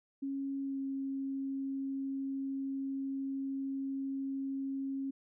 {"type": "tone with pitch glide", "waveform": "sine", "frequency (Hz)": [274.3, 271.3], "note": ["C#4", "C#4"], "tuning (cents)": [-18, -37], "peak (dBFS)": -34, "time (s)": [0.22, 5.11], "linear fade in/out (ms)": 10, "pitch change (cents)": -19, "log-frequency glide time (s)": [0.62, 0.79], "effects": []}